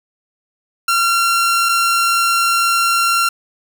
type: tone pair in turn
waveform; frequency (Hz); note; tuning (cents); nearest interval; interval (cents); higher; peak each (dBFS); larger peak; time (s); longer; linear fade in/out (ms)
sawtooth; 1371 / 1371; F6 / F6; -32 / -32; unison; 0; neither; -9; neither; 0.88-1.69 / 1.69-3.29; second; 5
effects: none